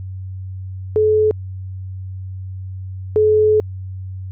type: tone pair in turn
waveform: sine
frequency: 430 / 428.5 Hz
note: A4 / A4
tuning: -40 / -46 cents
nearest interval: unison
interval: 6 cents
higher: first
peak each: -11 / -10 dBFS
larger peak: second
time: 0.96-1.31 / 3.16-3.6 s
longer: second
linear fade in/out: 0 ms
effects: added 94 Hz sine -26 dBFS peak until 4.31 s